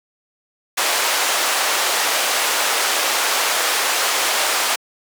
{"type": "band-pass noise", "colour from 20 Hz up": "pink", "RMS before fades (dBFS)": -19, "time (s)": [0.77, 4.76], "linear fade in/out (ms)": 10, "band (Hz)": [670, 12000], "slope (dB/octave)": 12, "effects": ["high-pass 300 Hz 12 dB/octave"]}